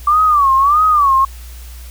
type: tone with vibrato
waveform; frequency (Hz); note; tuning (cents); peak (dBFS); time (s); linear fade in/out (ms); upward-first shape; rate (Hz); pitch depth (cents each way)
sine; 1159; D6; -23; -8; 0.07-1.25; 5; sine; 1.6; 150
effects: added 60 Hz sine -30 dBFS peak until 1.9 s + white hiss -41 dBFS RMS until 1.9 s